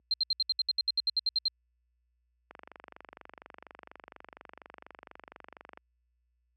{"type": "tone bursts", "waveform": "sine", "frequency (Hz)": 4160, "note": "C8", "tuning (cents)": -11, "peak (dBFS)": -24, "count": 15, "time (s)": [0.11, 1.482], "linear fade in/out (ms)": 2, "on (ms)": 28, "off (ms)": 68}
{"type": "click train", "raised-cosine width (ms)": 0.5, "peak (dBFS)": -30, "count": 80, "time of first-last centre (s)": [2.51, 5.774], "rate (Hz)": 24.2}
{"effects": ["added 60 Hz sine -45 dBFS peak until 6.56 s", "high-pass 300 Hz 12 dB/octave"]}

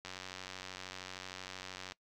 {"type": "click train", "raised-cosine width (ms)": 0.2, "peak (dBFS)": -26, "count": 175, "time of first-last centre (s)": [0.05, 1.921], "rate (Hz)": 93, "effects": ["noise-tail reverb RT60 0.1 s tail -21 dB re dry"]}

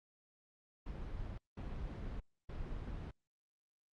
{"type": "noise bursts at uneven times", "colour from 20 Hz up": "brown", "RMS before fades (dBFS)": -43, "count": 3, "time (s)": [[0.86, 1.38], [1.57, 2.2], [2.49, 3.11]], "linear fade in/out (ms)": 5, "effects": ["low-pass 4000 Hz 12 dB/octave", "Opus 32 kbps"]}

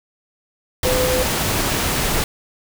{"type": "tone in noise", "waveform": "sine", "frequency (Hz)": 508, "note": "B4", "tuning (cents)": 49, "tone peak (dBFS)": -18, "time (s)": [0.85, 1.23], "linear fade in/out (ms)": 2, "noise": "pink", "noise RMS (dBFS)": -20, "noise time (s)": [0.83, 2.24], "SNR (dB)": -1, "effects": []}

